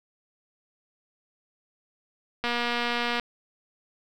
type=click train; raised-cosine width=0.3 ms; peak=-12 dBFS; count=182; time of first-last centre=2.44-3.197 s; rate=239 Hz; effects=8-bit